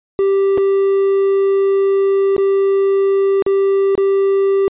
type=tone with dropouts; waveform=triangle; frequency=392 Hz; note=G4; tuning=in tune; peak=-9 dBFS; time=0.19-4.68 s; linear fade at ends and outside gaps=0 ms; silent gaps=0.575-0.58 / 2.365-2.38 / 3.423-3.464 / 3.953-3.978 s; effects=resampled to 8000 Hz